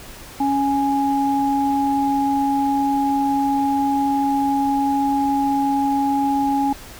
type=tone pair together; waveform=sine; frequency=277.2 / 830.7 Hz; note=C#4 / G#5; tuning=0 / 0 cents; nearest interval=octave + perfect fifth; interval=1900 cents; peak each=-19 dBFS; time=0.4-6.73 s; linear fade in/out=5 ms; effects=pink hiss -39 dBFS RMS until 6.99 s